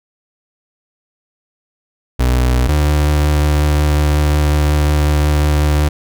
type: tone pair in turn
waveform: 35% pulse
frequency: 62.1 / 74.54 Hz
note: B1 / D2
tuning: +10 / +26 cents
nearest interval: minor third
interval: 316 cents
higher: second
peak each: -9 dBFS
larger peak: neither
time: 2.19-2.68 / 2.68-5.89 s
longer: second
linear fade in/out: 10 ms
effects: none